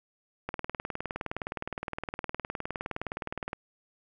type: click train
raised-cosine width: 0.5 ms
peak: -18 dBFS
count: 60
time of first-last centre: 0.49-3.531 s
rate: 19.4 Hz
effects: none